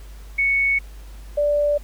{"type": "tone pair in turn", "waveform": "sine", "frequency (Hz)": [2217, 585.2], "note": ["C#7", "D5"], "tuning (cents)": [0, -6], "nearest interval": "octave + major seventh", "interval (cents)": 2306, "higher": "first", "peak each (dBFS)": -16, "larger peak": "neither", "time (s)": [[0.38, 0.79], [1.37, 1.78]], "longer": "neither", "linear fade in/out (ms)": 10, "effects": ["added 50 Hz sine -36 dBFS peak until 1.83 s", "pink hiss -50 dBFS RMS until 1.83 s"]}